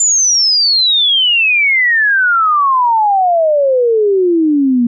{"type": "exponential sweep", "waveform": "sine", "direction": "down", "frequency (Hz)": [7230, 233.1], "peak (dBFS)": -8, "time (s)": [0, 4.87], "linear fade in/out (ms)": 5, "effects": []}